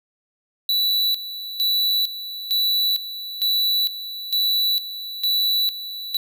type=tone with tremolo; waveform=square; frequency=3951 Hz; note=B7; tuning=in tune; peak=-18 dBFS; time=0.69-6.17 s; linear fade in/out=2 ms; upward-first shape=square; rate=1.1 Hz; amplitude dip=75%; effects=none